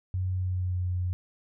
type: tone with pitch glide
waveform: sine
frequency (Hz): 92.5 to 90.07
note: F#2 to F#2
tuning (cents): 0 to -46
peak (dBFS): -26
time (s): 0.14-1.13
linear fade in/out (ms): 0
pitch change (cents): -46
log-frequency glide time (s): 0.32-0.88
effects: none